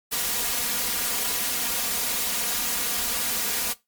white noise with comb filter, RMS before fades -26 dBFS, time 0.11-3.74 s, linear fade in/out 20 ms, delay 4.2 ms, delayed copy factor +0.7, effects noise-tail reverb RT60 0.2 s tail -19 dB re dry + MP3 96 kbps

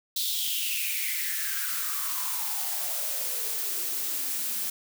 blue noise with high-pass filter sweep, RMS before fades -30 dBFS, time 0.16-4.7 s, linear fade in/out 5 ms, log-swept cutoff 3900 to 200 Hz, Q 6.3, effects none

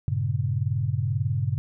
sine chord, G diminished, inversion none, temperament equal, 98 / 116.54 / 138.59 Hz, G2 / Bb2 / Db3, 0 / 0 / 0 cents, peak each -27 dBFS, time 0.08-1.58 s, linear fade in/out 0 ms, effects none

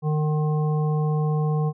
harmonic tone, 152.5 Hz, D#3, 34 cents flat, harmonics 1 / 3 / 5 / 7, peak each -20 / -30 / -34 / -37 dBFS, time 0.02-1.73 s, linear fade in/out 50 ms, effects none

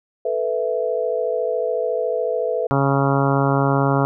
sine chord, A suspended second, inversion none, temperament equal, 440 / 493.9 / 659.3 Hz, A4 / B4 / E5, 0 / 0 / 0 cents, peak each -24 / -22 / -24 dBFS, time 0.25-2.67 s, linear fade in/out 5 ms
harmonic tone, 138.1 Hz, C#3, 6 cents flat, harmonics 1 / 2 / 3 / 4 / 5 / 6 / 7 / 8 / 9 / 10, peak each -19 / -22 / -24 / -25 / -26 / -27 / -27 / -28 / -29 / -29 dBFS, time 2.71-4.05 s, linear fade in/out 0 ms
effects none

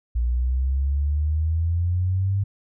sine exponential sweep, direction up, 58.27 to 100.2 Hz, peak -19 dBFS, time 0.15-2.44 s, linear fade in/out 10 ms, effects none

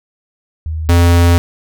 sine / square tone pair in turn, 79 / 86.11 Hz, D#2 / F2, +27 / -24 cents, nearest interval minor second, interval 149 cents, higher second, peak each -17 / -7 dBFS, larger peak second, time 0.66-0.89 / 0.89-1.38 s, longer second, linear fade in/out 0 ms, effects none

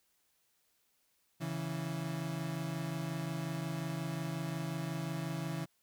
35% pulse tone pair together, 139.23 / 164.81 Hz, C#3 / E3, +8 / 0 cents, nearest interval minor third, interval 292 cents, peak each -38 / -36 dBFS, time 1.4-5.66 s, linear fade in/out 20 ms, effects white hiss -75 dBFS RMS until 5.82 s

